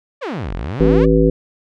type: exponential two-way sweep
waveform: sawtooth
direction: down then up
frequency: 621 to 38.51 to 621 Hz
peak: -18 dBFS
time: 0.21-1.06 s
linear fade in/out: 20 ms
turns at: 0.54 s
type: harmonic tone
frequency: 54.4 Hz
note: A1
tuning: 19 cents flat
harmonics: 1 / 3 / 5 / 7 / 9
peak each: -16 / -16 / -16 / -16 / -16 dBFS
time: 0.8-1.3 s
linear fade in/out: 5 ms
effects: low-pass 3000 Hz 12 dB/octave